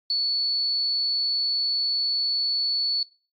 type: tone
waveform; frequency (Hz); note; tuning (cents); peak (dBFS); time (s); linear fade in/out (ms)
sine; 4435; C#8; 0; -21; 0.1-3.03; 2
effects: noise-tail reverb RT60 0.4 s tail -24 dB re dry + AAC 48 kbps